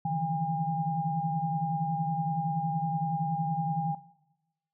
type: tone cluster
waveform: sine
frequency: 144.2 / 160 / 170.7 / 808 Hz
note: D3 / D#3 / F3 / G#5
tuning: -31 / +49 / -39 / -48 cents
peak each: -37 / -32 / -37 / -30 dBFS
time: 0.05-3.95 s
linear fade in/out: 5 ms
effects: noise-tail reverb RT60 1.0 s tail -18 dB re dry